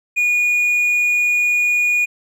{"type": "tone", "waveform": "triangle", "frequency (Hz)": 2448, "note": "D#7", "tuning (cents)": -29, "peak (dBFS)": -12, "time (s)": [0.16, 2.06], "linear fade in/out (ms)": 20, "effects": []}